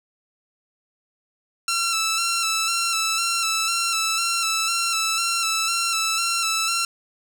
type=tone with vibrato; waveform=10% pulse; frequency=1340 Hz; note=E6; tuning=28 cents sharp; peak=-12 dBFS; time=1.68-6.85 s; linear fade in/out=2 ms; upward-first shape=square; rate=2 Hz; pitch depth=29 cents each way; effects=none